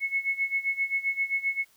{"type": "tone with tremolo", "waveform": "sine", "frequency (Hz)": 2193, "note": "C#7", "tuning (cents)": -19, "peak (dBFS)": -22, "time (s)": [0, 1.65], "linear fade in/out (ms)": 50, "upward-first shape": "sine", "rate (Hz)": 7.6, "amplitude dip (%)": 85, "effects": ["white hiss -62 dBFS RMS until 1.76 s"]}